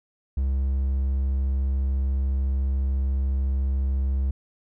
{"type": "tone", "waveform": "triangle", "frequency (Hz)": 67, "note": "C2", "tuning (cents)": 42, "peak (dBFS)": -19, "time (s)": [0.37, 4.31], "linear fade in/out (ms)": 5, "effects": []}